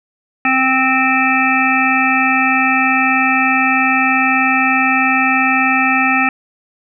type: harmonic tone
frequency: 261.6 Hz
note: C4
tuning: in tune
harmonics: 1 / 3 / 5 / 7 / 9 / 10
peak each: -18 / -18 / -18 / -18 / -18 / -18 dBFS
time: 0.45-6.29 s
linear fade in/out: 2 ms
effects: none